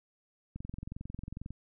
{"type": "click train", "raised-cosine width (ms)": 5, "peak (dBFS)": -28, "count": 22, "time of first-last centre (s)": [0.56, 1.506], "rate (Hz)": 22.2, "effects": []}